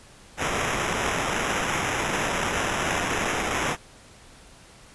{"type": "noise with sample-and-hold", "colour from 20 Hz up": "violet", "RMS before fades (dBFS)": -26, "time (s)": [0.37, 3.77], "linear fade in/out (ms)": 50, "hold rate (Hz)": 4410, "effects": ["pink hiss -50 dBFS RMS until 4.94 s", "resampled to 24000 Hz"]}